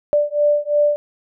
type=beating tone pair; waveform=sine; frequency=587.3 / 590.2 Hz; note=D5 / D5; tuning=0 / +8 cents; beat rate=2.9 Hz; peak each=-17 dBFS; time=0.13-0.96 s; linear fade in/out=0 ms; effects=none